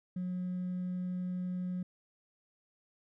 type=tone with hard clipping; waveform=triangle; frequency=181.2 Hz; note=F#3; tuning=36 cents flat; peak=-33 dBFS; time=0.16-1.83 s; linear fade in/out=5 ms; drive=2 dB; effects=none